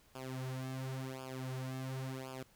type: tone with flanger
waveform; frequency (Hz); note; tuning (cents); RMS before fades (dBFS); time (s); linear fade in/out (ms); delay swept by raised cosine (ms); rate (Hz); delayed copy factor
sawtooth; 130.81; C3; 0; -42; 0.15-2.43; 5; 0.5 to 5.6; 0.93; -0.95
effects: pink hiss -67 dBFS RMS until 2.55 s